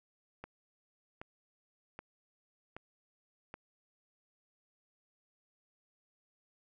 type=click train; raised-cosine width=0.5 ms; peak=-29 dBFS; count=5; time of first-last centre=0.44-3.541 s; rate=1.29 Hz; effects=none